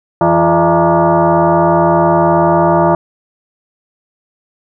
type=tone with frequency modulation; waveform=sine; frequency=167 Hz; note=E3; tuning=23 cents sharp; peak=-7 dBFS; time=0.21-2.95 s; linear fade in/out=2 ms; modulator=255 Hz; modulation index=3.6; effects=none